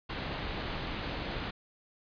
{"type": "low-pass noise", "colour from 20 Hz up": "pink", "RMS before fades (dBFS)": -37, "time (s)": [0.09, 1.51], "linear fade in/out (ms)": 10, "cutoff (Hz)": 4400, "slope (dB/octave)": 48, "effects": ["resampled to 11025 Hz"]}